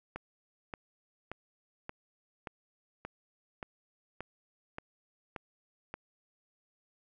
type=click train; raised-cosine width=0.5 ms; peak=-24 dBFS; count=11; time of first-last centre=0.16-5.94 s; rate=1.73 Hz; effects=none